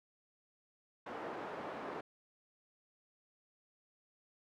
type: band-pass noise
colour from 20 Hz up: pink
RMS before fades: -44 dBFS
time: 1.06-2.01 s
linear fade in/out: 5 ms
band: 370 to 1200 Hz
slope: 12 dB/octave
effects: none